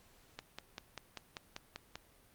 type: click train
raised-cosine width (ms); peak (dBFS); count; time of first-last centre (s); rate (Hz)
0.2; -25; 9; 0.39-1.956; 5.11
effects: pink hiss -65 dBFS RMS until 2.34 s + Opus 48 kbps